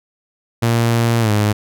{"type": "tone with pitch glide", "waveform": "sawtooth", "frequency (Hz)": [116.54, 105.03], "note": ["A#2", "G#2"], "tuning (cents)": [0, 20], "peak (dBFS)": -9, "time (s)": [0.62, 1.53], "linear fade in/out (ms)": 10, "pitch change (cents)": -180, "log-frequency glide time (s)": [1.2, 1.31], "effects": []}